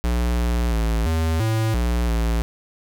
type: tone with pitch steps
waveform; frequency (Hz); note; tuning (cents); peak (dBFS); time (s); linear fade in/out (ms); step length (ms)
square; 59.7 / 59.2 / 55.8 / 80.9 / 110.9 / 59.5 / 56.9; A#1 / A#1 / A1 / E2 / A2 / A#1 / A#1; +42 / +27 / +25 / -32 / +14 / +36 / -41; -19; 0.04-2.42; 0; 340
effects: none